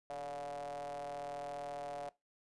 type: ring-modulated tone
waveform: square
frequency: 69.3 Hz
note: C#2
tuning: in tune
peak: -39 dBFS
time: 0.1-2.09 s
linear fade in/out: 0 ms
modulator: 644 Hz
effects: noise-tail reverb RT60 0.2 s tail -20 dB re dry + resampled to 24000 Hz